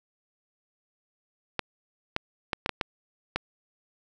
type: clicks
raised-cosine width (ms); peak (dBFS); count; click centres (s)
0.3; -10; 7; 1.593 / 2.164 / 2.532 / 2.661 / 2.693 / 2.812 / 3.36
effects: none